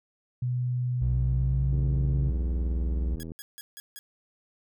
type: tone with pitch glide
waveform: sine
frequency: 124.2 to 135.44 Hz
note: B2 to C#3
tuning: +10 to -40 cents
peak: -25 dBFS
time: 0.42-2.3 s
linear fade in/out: 5 ms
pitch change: +150 cents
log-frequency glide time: 1.06-1.67 s
type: tone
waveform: triangle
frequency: 61.74 Hz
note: B1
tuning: in tune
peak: -23 dBFS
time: 1.01-3.16 s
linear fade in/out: 10 ms
type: click train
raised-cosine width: 3 ms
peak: -27 dBFS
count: 130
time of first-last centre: 1.73-3.319 s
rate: 81.2 Hz
type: tone bursts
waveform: 5% pulse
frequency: 1661.2 Hz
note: G#6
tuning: in tune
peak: -29 dBFS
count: 5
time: 3.2-3.99 s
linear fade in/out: 0 ms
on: 30 ms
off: 160 ms
effects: none